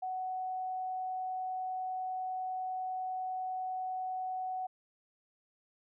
sine tone, 745 Hz, F#5, 12 cents sharp, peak -34 dBFS, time 0.02-4.67 s, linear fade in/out 10 ms, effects none

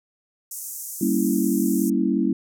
white band-pass noise, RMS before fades -34 dBFS, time 0.51-1.9 s, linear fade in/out 5 ms, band 6100 to 15000 Hz, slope 48 dB/octave
sine chord, G diminished seventh, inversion none, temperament equal with one note detuned, 196 / 233.1 / 278.9 / 329.6 Hz, G3 / Bb3 / Db4 / Fb4, 0 / 0 / +11 / 0 cents, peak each -24 dBFS, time 1.01-2.33 s, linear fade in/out 5 ms
effects none

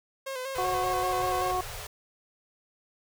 sawtooth tone with vibrato, 523.3 Hz, C5, in tune, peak -29 dBFS, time 0.26-1.52 s, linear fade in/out 10 ms, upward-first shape square, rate 5.2 Hz, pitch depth 49 cents each way
pink band-stop noise, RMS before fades -39 dBFS, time 0.55-1.87 s, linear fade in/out 5 ms, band 150 to 400 Hz, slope 96 dB/octave
harmonic tone, 366.7 Hz, F#4, 15 cents flat, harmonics 1 / 2 / 3, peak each -33 / -29 / -31 dBFS, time 0.58-1.61 s, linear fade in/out 5 ms
effects none

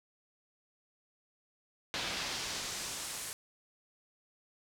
brown noise with band-pass filter sweep, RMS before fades -39 dBFS, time 1.94-3.33 s, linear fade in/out 0 ms, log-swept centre 3700 to 10000 Hz, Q 1.1, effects none

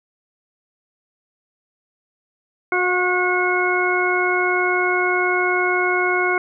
harmonic tone with a mistuned harmonic, 363 Hz, F#4, 33 cents flat, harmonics 1 / 2 / 3 / 4 / 6, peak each -21 / -25 / -25 / -22 / -22 dBFS, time 2.72-6.38 s, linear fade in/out 2 ms, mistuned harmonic 2, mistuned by -17 cents, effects none

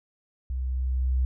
sine tone with level ramp, 64 Hz, C2, 38 cents flat, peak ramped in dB -27 to -20 dBFS, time 0.5-1.25 s, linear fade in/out 0 ms, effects none

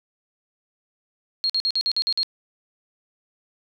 sine tone bursts, 4258 Hz, C8, 30 cents sharp, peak -19 dBFS, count 8, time 1.44-2.231 s, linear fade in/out 0 ms, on 56 ms, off 49 ms, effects none

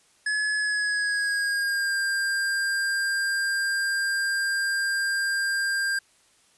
square tone with pitch glide, 1701 to 1596.3 Hz, G#6 to G6, +41 to +31 cents, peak -24 dBFS, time 0.26-5.99 s, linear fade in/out 5 ms, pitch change -110 cents, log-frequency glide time 0.57-1.98 s, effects white hiss -61 dBFS RMS until 6.57 s + resampled to 24000 Hz

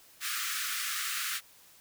pink high-pass noise, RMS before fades -34 dBFS, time 0.2-1.41 s, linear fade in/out 50 ms, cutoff 1200 Hz, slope 96 dB/octave, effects white hiss -58 dBFS RMS until 1.8 s

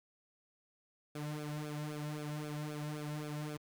sawtooth tone with flanger, 150 Hz, D3, 37 cents sharp, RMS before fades -41 dBFS, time 1.15-3.57 s, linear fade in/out 5 ms, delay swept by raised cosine 1 to 2.6 ms, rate 3.8 Hz, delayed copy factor -0.9, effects Opus 48 kbps

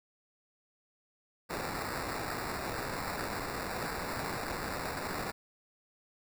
white noise with sample-and-hold, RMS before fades -37 dBFS, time 1.49-5.32 s, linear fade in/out 20 ms, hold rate 3150 Hz, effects none

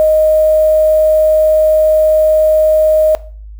sine tone with quantisation, 622.3 Hz, D#5, in tune, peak -6 dBFS, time 0-3.15 s, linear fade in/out 0 ms, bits 5, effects noise-tail reverb RT60 0.4 s tail -18 dB re dry + added 52 Hz sine -28 dBFS peak until 3.59 s

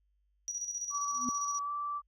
sine tone with tremolo, 5800 Hz, F#8, 35 cents flat, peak -33 dBFS, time 0.48-1.59 s, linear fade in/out 0 ms, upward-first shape square, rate 15 Hz, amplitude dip 55%
sine tone with pitch glide, 1146 to 1164.7 Hz, D6 to D6, -43 to -15 cents, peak -33 dBFS, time 0.9-2.02 s, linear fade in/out 50 ms, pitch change +28 cents, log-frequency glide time 1.63-1.7 s
sine tone with exponential growth, 247.5 Hz, B3, 4 cents sharp, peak -29 dBFS, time 1.11-1.29 s, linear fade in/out 0 ms, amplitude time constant 38 ms
effects added 50 Hz sine -70 dBFS peak until 2.07 s

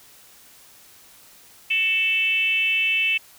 sine tone with frequency modulation, 2637 Hz, E7, in tune, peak -18 dBFS, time 1.7-3.18 s, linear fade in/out 10 ms, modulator 404 Hz, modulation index 0.74, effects white hiss -50 dBFS RMS until 3.38 s

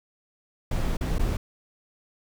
brown noise with dropouts, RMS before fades -25 dBFS, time 0.71-1.37 s, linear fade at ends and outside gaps 5 ms, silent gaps 0.97-1.009 / 1.184-1.193 s, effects none

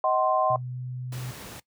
sine chord, C diminished, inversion first, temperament just, 627.9 / 753.5 / 1046.5 Hz, Eb5 / Gb5 / C6, +16 / +31 / 0 cents, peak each -25 dBFS, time 0.04-0.56 s, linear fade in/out 2 ms
sine tone with pitch glide, 125.3 to 126.03 Hz, B2 to B2, +25 to +36 cents, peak -31 dBFS, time 0.5-1.31 s, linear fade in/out 2 ms, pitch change +11 cents, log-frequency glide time 0.72-0.77 s
pink noise, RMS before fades -41 dBFS, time 1.12-1.6 s, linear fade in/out 5 ms
effects noise-tail reverb RT60 0.1 s tail -19 dB re dry + high-pass 80 Hz 12 dB/octave

